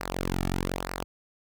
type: tone with flanger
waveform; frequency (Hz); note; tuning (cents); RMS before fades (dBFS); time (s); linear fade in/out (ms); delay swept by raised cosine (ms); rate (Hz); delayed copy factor
sawtooth; 45.37; F#1; -33; -31; 0-1.04; 10; 0.29 to 1.99; 1.1; -0.85
effects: none

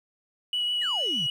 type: tone with vibrato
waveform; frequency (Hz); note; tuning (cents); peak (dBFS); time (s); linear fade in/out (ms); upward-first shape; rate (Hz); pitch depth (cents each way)
sine; 2932; F#7; -16; -23; 0.53-1.3; 2; triangle; 6.5; 17
type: exponential sweep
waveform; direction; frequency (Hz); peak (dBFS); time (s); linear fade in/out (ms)
sine; down; 2026 to 125.4; -31; 0.81-1.27; 10
effects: tanh soft clip ceiling -21 dBFS + 9-bit

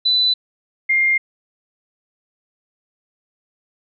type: tone pair in turn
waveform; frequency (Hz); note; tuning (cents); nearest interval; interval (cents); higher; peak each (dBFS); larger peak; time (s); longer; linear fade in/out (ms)
sine; 3992 / 2115; B7 / C7; +18 / +18; major seventh; 1100; first; -13 / -13; neither; 0.05-0.34 / 0.89-1.18; neither; 10
effects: none

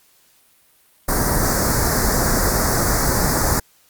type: band-stop noise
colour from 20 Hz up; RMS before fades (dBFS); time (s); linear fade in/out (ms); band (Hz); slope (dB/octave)
pink; -18; 1.08-3.6; 10; 1900 to 4700; 48
effects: white hiss -56 dBFS RMS until 3.89 s + Opus 48 kbps

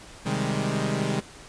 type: chord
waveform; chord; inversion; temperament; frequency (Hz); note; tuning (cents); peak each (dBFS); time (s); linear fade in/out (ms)
sawtooth; Ab major seventh; first; equal; 130.81 / 155.56 / 196 / 207.7; C3 / Eb3 / G3 / Ab3; 0 / 0 / 0 / 0; -26; 0.25-1.21; 20
effects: pink hiss -46 dBFS RMS until 1.48 s + resampled to 22050 Hz

